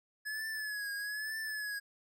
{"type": "tone with vibrato", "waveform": "square", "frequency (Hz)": 1700, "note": "G#6", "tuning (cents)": 40, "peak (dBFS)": -37, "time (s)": [0.25, 1.8], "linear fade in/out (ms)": 20, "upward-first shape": "triangle", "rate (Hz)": 1.1, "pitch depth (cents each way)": 76, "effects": []}